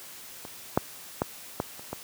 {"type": "clicks", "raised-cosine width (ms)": 1, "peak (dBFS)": [-26, -6, -10, -12, -30, -18], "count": 6, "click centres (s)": [0.451, 0.775, 1.219, 1.601, 1.795, 1.93], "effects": ["white hiss -45 dBFS RMS until 2.03 s", "high-pass 80 Hz 12 dB/octave"]}